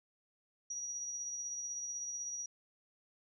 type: tone with tremolo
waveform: sine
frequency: 5780 Hz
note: F#8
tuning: 41 cents flat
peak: -37 dBFS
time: 0.7-2.46 s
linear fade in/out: 5 ms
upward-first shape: triangle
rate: 16 Hz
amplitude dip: 35%
effects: none